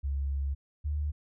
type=tone pair in turn; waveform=sine; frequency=69.3 / 74.08 Hz; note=C#2 / D2; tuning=0 / +16 cents; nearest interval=minor second; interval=116 cents; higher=second; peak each=-28 dBFS; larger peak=neither; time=0.03-0.55 / 0.84-1.12 s; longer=first; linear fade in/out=20 ms; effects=none